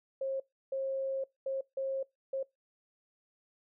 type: tone bursts at uneven times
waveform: sine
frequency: 537 Hz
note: C5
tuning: 45 cents sharp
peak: -31 dBFS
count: 5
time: 0.21-0.4 / 0.72-1.24 / 1.46-1.61 / 1.77-2.03 / 2.33-2.43 s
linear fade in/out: 5 ms
effects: noise-tail reverb RT60 0.2 s tail -24 dB re dry